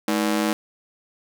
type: ring-modulated tone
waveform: sawtooth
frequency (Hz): 266.1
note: C4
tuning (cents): +29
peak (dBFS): -13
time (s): 0.08-0.53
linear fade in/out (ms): 0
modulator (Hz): 52.1
effects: none